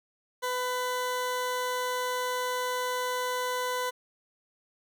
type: tone pair together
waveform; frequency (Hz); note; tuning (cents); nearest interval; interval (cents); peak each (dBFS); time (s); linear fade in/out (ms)
20% pulse; 500 / 1000; B4 / B5; +21 / +21; octave; 1200; -25 / -34; 0.42-3.91; 20
effects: none